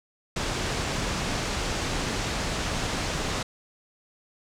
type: low-pass noise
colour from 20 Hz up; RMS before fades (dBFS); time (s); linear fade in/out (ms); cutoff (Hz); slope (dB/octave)
pink; -29; 0.36-3.43; 5; 7600; 24
effects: none